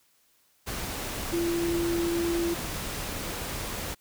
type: tone in noise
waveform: sine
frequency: 340 Hz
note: F4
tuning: 46 cents flat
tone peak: -25 dBFS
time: 1.32-2.55 s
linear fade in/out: 20 ms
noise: pink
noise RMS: -34 dBFS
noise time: 0.66-3.95 s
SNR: +6 dB
effects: white hiss -66 dBFS RMS until 4 s